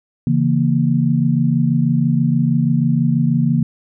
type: chord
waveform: sine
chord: A# diminished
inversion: first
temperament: equal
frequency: 138.59 / 164.81 / 233.1 Hz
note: C#3 / E3 / A#3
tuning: 0 / 0 / 0 cents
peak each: -17 dBFS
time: 0.27-3.63 s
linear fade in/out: 2 ms
effects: none